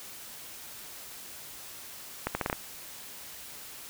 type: accelerating click train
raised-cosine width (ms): 0.5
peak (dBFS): -13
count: 6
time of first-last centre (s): 2.27-2.529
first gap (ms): 80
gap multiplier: 0.78
effects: white hiss -45 dBFS RMS until 3.89 s